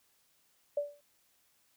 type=tone with exponential decay; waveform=sine; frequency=580 Hz; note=D5; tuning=22 cents flat; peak=-26 dBFS; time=0.77-1.01 s; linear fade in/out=5 ms; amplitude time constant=51 ms; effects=white hiss -71 dBFS RMS until 1.76 s